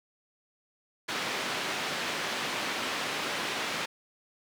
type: band-pass noise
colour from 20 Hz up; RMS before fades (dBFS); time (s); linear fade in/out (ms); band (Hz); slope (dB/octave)
white; -33; 1.08-3.86; 10; 180 to 3100; 12
effects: none